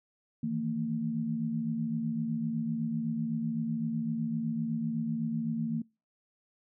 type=tone cluster; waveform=sine; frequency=156.7 / 164.6 / 228.3 Hz; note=D#3 / E3 / A#3; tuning=+13 / -2 / -36 cents; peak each=-38 / -37 / -30 dBFS; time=0.43-5.82 s; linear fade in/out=5 ms; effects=noise-tail reverb RT60 0.3 s tail -25 dB re dry